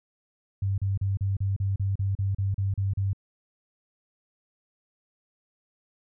sine tone bursts, 98 Hz, G2, in tune, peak -23 dBFS, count 13, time 0.62-3.132 s, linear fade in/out 5 ms, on 160 ms, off 36 ms, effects none

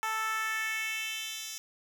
10% pulse tone with high-pass filter sweep, 440 Hz, A4, in tune, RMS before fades -34 dBFS, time 0.03-1.58 s, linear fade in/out 0 ms, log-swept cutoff 990 to 4600 Hz, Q 2.5, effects 10-bit

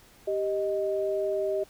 sine tone pair together, 392 / 622.3 Hz, G4 / D#5, 0 / 0 cents, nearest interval minor sixth, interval 800 cents, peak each -28 dBFS, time 0.27-1.64 s, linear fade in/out 10 ms, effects pink hiss -56 dBFS RMS until 1.69 s

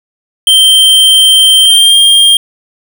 square tone with pitch glide, 3136 to 3206 Hz, G7 to G7, 0 to +38 cents, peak -3 dBFS, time 0.47-2.37 s, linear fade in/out 2 ms, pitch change +38 cents, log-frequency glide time 1.62-1.96 s, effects none

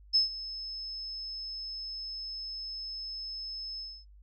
sine tone with ADSR envelope, 5210 Hz, E8, 21 cents flat, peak -20 dBFS, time 0.13-4.05 s, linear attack 24 ms, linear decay 130 ms, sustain -17 dB, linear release 260 ms, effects noise-tail reverb RT60 0.1 s tail -18 dB re dry + added 50 Hz sine -52 dBFS peak until 4.22 s

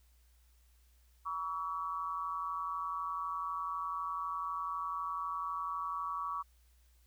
sine tone with amplitude modulation, 1136 Hz, C#6, 42 cents sharp, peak -31 dBFS, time 1.25-6.43 s, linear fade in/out 20 ms, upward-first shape sine, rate 172 Hz, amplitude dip 85%, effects added 60 Hz sine -63 dBFS peak until 7.06 s + white hiss -73 dBFS RMS until 7.06 s

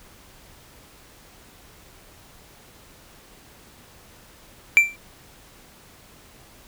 triangle tone with exponential decay, 2349 Hz, D7, in tune, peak -5 dBFS, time 4.77-4.96 s, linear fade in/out 0 ms, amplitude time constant 41 ms, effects pink hiss -50 dBFS RMS until 6.67 s

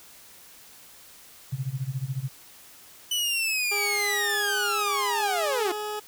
sine tone with tremolo, 132.3 Hz, C3, 20 cents sharp, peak -24 dBFS, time 1.52-2.29 s, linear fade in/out 10 ms, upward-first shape sine, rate 14 Hz, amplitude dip 90%
sawtooth linear sweep, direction down, 3000 to 340.7 Hz, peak -21 dBFS, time 3.11-5.72 s, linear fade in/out 5 ms
20% pulse tone with pitch glide, 410 to 421.5 Hz, G#4 to G#4, -22 to +26 cents, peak -25 dBFS, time 3.71-6 s, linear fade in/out 10 ms, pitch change +48 cents, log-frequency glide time 5.3-5.57 s
effects white hiss -50 dBFS RMS until 6.07 s

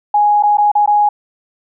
sine tone with dropouts, 830.6 Hz, G#5, in tune, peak -8 dBFS, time 0.14-1.09 s, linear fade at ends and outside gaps 5 ms, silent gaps 0.426-0.434 / 0.572-0.582 / 0.717-0.752 / 0.861-0.875 s, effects none

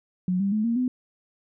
sine tone with pitch steps, 182.3 / 197.65 / 214.3 / 232.4 / 251.9 Hz, F#3 / G3 / A3 / A#3 / B3, -25 / +15 / -45 / -5 / +34 cents, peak -21 dBFS, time 0.28-0.88 s, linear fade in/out 2 ms, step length 120 ms, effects none

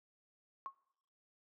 sine tone with exponential decay, 1087 Hz, C#6, 34 cents flat, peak -36 dBFS, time 0.66-0.75 s, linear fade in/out 0 ms, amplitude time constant 18 ms, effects noise-tail reverb RT60 0.7 s tail -21 dB re dry + high-pass 300 Hz 12 dB/octave

